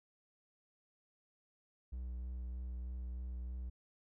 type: tone with vibrato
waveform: triangle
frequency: 61.8 Hz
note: B1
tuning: 2 cents sharp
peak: -38 dBFS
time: 1.92-3.7 s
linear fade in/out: 10 ms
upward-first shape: sine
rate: 3.2 Hz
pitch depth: 19 cents each way
effects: none